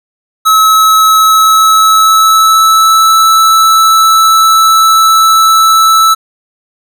square tone with pitch glide, 1293 to 1314.8 Hz, E6 to E6, -34 to -5 cents, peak -4 dBFS, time 0.45-6.15 s, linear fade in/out 20 ms, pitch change +29 cents, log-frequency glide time 1.26-3.17 s, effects none

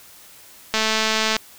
click train, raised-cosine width 0.2 ms, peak -3 dBFS, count 138, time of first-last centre 0.74-1.366 s, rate 219 Hz, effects white hiss -46 dBFS RMS until 1.58 s

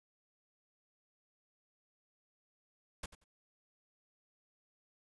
pink noise with echo, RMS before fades -42 dBFS, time 3.03-3.06 s, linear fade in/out 5 ms, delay 91 ms, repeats 2, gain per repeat -15 dB, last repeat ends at 3.242 s, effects resampled to 24000 Hz

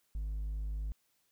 sine tone with hard clipping, 51.91 Hz, G#1, in tune, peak -35 dBFS, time 0.15-0.92 s, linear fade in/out 0 ms, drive 2 dB, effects white hiss -75 dBFS RMS until 1.31 s

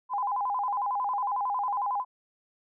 sine tone with vibrato, 906 Hz, A#5, 50 cents flat, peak -26 dBFS, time 0.09-2.05 s, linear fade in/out 50 ms, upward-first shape square, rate 11 Hz, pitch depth 190 cents each way, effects none

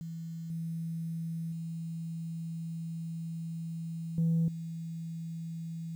sine tone with level steps, 164.81 Hz, E3, in tune, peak -37 / -33 / -35 / -23 / -36 dBFS, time 0.01-5.95 s, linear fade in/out 0 ms, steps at 0.5 / 1.52 / 4.18 / 4.48 s, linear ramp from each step 2 ms, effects tanh soft clip ceiling -22 dBFS + 10-bit

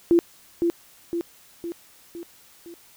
sine tone with echo, 341 Hz, F4, 41 cents flat, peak -13 dBFS, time 0.11-0.19 s, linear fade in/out 0 ms, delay 510 ms, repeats 5, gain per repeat -5 dB, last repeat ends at 2.74 s, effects white hiss -53 dBFS RMS until 2.96 s

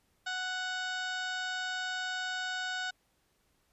harmonic tone, 740 Hz, F#5, in tune, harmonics 1 / 2 / 3 / 4 / 5 / 6 / 7 / 8 / 9 / 10, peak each -41 / -35 / -51 / -44 / -43 / -48 / -50 / -56 / -58 / -51 dBFS, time 0.26-2.91 s, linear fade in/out 10 ms, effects pink hiss -73 dBFS RMS until 3.72 s + resampled to 32000 Hz

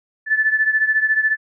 sine beating tone pair, 1743 / 1757 Hz, A6 / A6, -17 / -3 cents, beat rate 14 Hz, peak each -16 / -20 dBFS, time 0.26-1.37 s, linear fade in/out 50 ms, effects none

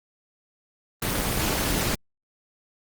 pink noise with amplitude modulation, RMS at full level -21 dBFS, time 1.02-1.95 s, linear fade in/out 5 ms, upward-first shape sine, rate 240 Hz, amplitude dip 95%, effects Opus 24 kbps

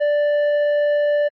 sine tone with tanh clipping, 587.3 Hz, D5, in tune, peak -16 dBFS, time 0-1.29 s, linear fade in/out 20 ms, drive 7 dB, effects MP3 32 kbps

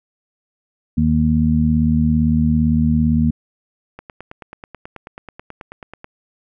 harmonic tone, 77.7 Hz, D#2, 2 cents flat, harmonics 1 / 2 / 3, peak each -19 / -18 / -15 dBFS, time 0.97-3.31 s, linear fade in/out 10 ms
click train, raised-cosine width 0.5 ms, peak -19 dBFS, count 20, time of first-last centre 3.99-6.044 s, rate 9.25 Hz
effects none

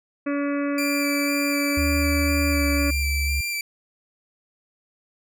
harmonic tone, 285 Hz, C#4, 48 cents sharp, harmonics 1 / 2 / 4 / 5 / 6 / 7 / 8 / 9, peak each -23 / -29 / -35 / -37 / -39 / -40 / -41 / -42 dBFS, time 0.26-2.91 s, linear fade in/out 10 ms
sawtooth tone with vibrato, 2349 Hz, D7, in tune, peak -22 dBFS, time 0.78-3.61 s, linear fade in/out 2 ms, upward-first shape square, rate 2 Hz, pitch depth 16 cents each way
sine tone with pitch glide, 76 to 70.1 Hz, D#2 to C#2, -40 to +20 cents, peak -22 dBFS, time 1.77-3.41 s, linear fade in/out 5 ms, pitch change -140 cents, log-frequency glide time 2.52-2.64 s
effects none

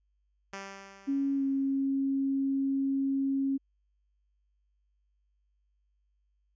5% pulse tone with exponential decay, 196 Hz, G3, in tune, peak -26 dBFS, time 0.53-1.87 s, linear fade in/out 2 ms, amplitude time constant 290 ms
sine tone with pitch glide, 276.2 to 272.1 Hz, C#4 to C#4, -6 to -32 cents, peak -26 dBFS, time 1.07-3.58 s, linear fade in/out 20 ms, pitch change -26 cents, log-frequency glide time 1.36-1.43 s
effects added 50 Hz sine -70 dBFS peak until 6.55 s + resampled to 16000 Hz

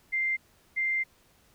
sine tone pair in turn, 2093 / 2093 Hz, C7 / C7, 0 / 0 cents, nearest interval unison, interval 0 cents, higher neither, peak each -25 dBFS, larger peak neither, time 0.12-0.37 / 0.76-1.04 s, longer second, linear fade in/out 20 ms, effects pink hiss -63 dBFS RMS until 1.54 s

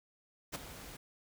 pink noise with ADSR envelope, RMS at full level -36 dBFS, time 0.52-0.97 s, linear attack 31 ms, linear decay 13 ms, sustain -13 dB, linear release 10 ms, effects none

